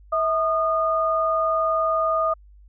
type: tone pair together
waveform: sine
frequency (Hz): 646.7 / 1225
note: E5 / D#6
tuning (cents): -33 / -27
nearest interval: major seventh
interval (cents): 1106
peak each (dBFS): -22 / -21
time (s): 0.12-2.34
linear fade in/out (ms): 10
effects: added 50 Hz sine -46 dBFS peak until 2.68 s